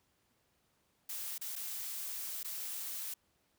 blue noise with dropouts, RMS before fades -41 dBFS, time 1.09-3.14 s, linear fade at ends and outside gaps 5 ms, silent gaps 1.381-1.412 / 1.556-1.561 / 2.431-2.445 s, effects pink hiss -75 dBFS RMS until 3.58 s + high-pass 60 Hz 12 dB/octave

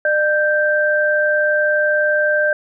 sine tone pair together, 601.4 / 1568 Hz, D5 / G6, +41 / 0 cents, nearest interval octave + perfect fourth, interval 1659 cents, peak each -16 dBFS, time 0.05-2.53 s, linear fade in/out 2 ms, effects none

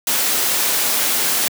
white noise, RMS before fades -18 dBFS, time 0.07-1.48 s, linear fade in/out 2 ms, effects high-pass 200 Hz 12 dB/octave

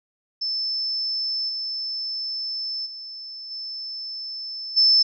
sine tone with level steps, 5274 Hz, E8, in tune, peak -23 / -26 / -34 / -30 / -13 dBFS, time 0.41-5.03 s, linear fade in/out 10 ms, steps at 1.48 / 2.85 / 3.5 / 4.76 s, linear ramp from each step 20 ms, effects none

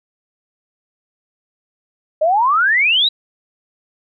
sine exponential sweep, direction up, 597 to 3981 Hz, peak -11 dBFS, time 2.21-3.09 s, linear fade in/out 10 ms, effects none

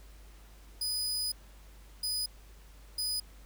sawtooth tone bursts at uneven times, 4978 Hz, D#8, in tune, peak -28 dBFS, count 3, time 0.81-1.32 / 2.03-2.26 / 2.98-3.2 s, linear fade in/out 5 ms, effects added 50 Hz sine -51 dBFS peak until 3.45 s + pink hiss -60 dBFS RMS until 3.45 s

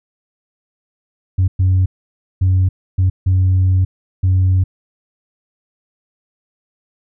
sine tone bursts at uneven times, 93 Hz, F#2, 9 cents sharp, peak -8 dBFS, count 6, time 1.38-1.48 / 1.59-1.86 / 2.41-2.69 / 2.98-3.1 / 3.26-3.85 / 4.23-4.64 s, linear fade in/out 10 ms, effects tanh soft clip ceiling -8 dBFS

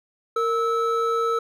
triangle tone pair together, 461.4 / 1305 Hz, A#4 / E6, -18 / -18 cents, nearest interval octave + tritone, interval 1800 cents, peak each -21 dBFS, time 0.36-1.39 s, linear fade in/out 5 ms, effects none

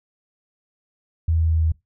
sine tone with pitch steps, 81.6 / 81.08 / 80.57 / 80.06 Hz, E2 / E2 / E2 / D#2, -17 / -28 / -39 / +50 cents, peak -16 dBFS, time 1.28-1.72 s, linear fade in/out 5 ms, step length 110 ms, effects noise-tail reverb RT60 0.2 s tail -23 dB re dry

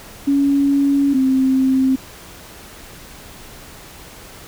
sine tone pair in turn, 280 / 263.3 Hz, C#4 / C4, +18 / +11 cents, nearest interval minor second, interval 107 cents, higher first, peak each -12 / -12 dBFS, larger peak neither, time 0.27-1.14 / 1.14-1.96 s, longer first, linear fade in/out 10 ms, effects pink hiss -39 dBFS RMS until 4.47 s

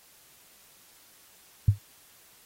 sine tone with exponential decay, 101.6 Hz, G#2, 38 cents flat, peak -12 dBFS, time 1.68-1.79 s, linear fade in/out 5 ms, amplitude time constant 22 ms, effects white hiss -57 dBFS RMS until 2.45 s + AAC 48 kbps

